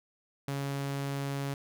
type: tone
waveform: sawtooth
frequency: 139.3 Hz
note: C#3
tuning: 9 cents sharp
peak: -28 dBFS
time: 0.48-1.54 s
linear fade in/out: 2 ms
effects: none